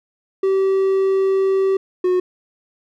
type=tone pair in turn; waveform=triangle; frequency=385.5 / 364.4 Hz; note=G4 / F#4; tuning=-29 / -26 cents; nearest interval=minor second; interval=97 cents; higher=first; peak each=-12 dBFS; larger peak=neither; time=0.43-1.77 / 2.04-2.2 s; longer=first; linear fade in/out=5 ms; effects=none